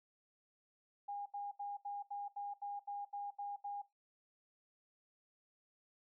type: tone bursts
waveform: sine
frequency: 812 Hz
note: G#5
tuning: 39 cents flat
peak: -40 dBFS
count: 11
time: 1.08-3.82 s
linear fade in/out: 10 ms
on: 180 ms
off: 76 ms
effects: noise-tail reverb RT60 0.2 s tail -17 dB re dry